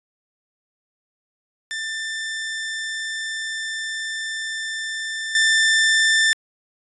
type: tone with level steps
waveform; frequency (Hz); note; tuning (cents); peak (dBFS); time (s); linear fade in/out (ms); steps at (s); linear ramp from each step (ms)
sawtooth; 1781; A6; +21; -22 / -11; 1.71-6.33; 0; 5.35; 2
effects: resampled to 22050 Hz